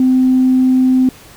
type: tone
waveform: sine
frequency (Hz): 257.6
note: C4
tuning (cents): -27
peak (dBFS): -7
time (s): 0-1.09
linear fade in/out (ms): 2
effects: tanh soft clip ceiling -3 dBFS + pink hiss -40 dBFS RMS until 1.36 s